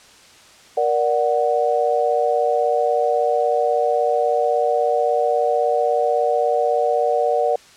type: chord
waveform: sine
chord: Bb augmented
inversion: none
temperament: equal with one note detuned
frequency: 471 / 587.3 / 740 Hz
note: Bb4 / D5 / F#5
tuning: +18 / 0 / 0 cents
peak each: -20 dBFS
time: 0.77-7.56 s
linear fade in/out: 5 ms
effects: white hiss -47 dBFS RMS until 7.76 s + low-pass 7000 Hz 12 dB/octave